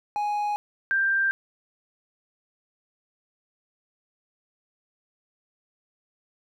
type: tone pair in turn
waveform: triangle / sine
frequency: 830.6 / 1580.7 Hz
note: G#5 / G6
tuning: 0 / +14 cents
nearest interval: major seventh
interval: 1114 cents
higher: second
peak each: -22 / -20 dBFS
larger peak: second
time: 0.16-0.56 / 0.91-1.31 s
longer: neither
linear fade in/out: 0 ms
effects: none